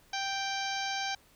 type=harmonic tone; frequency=784 Hz; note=G5; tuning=in tune; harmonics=1 / 2 / 3 / 4 / 5 / 6 / 7 / 8; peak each=-35 / -38 / -40 / -41 / -42 / -43 / -43 / -44 dBFS; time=0.13-1.15 s; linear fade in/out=5 ms; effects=pink hiss -62 dBFS RMS until 1.35 s